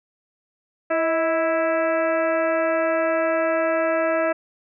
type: harmonic tone with a mistuned harmonic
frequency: 329.6 Hz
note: E4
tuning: in tune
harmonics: 1 / 2 / 3 / 4 / 5 / 6 / 7 / 8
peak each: -27 / -20 / -34 / -28 / -30 / -34 / -37 / -37 dBFS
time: 0.9-4.33 s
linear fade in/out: 10 ms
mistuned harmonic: 2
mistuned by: -46 cents
effects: none